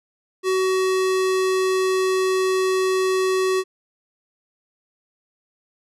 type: tone with low-pass filter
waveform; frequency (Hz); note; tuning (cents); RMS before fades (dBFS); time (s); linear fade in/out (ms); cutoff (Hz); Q
square; 375.9; F#4; +27; -20; 0.43-3.64; 50; 9900; 0.76
effects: none